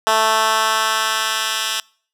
10% pulse tone with high-pass filter sweep, 220 Hz, A3, in tune, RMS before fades -18 dBFS, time 0.07-1.8 s, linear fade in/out 0 ms, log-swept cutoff 730 to 2500 Hz, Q 1, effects noise-tail reverb RT60 0.5 s tail -26 dB re dry + low-pass 12000 Hz 12 dB/octave

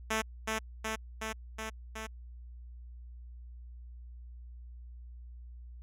5% pulse tone with echo, 220 Hz, A3, in tune, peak -18 dBFS, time 0.1-0.22 s, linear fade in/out 10 ms, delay 370 ms, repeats 5, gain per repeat -2 dB, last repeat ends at 2.07 s, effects added 60 Hz sine -45 dBFS peak until 5.82 s + low-pass 12000 Hz 12 dB/octave

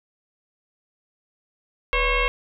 sine tone with frequency modulation, 1105 Hz, C#6, 6 cents flat, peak -18 dBFS, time 1.93-2.28 s, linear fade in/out 0 ms, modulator 533 Hz, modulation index 3.4, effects none

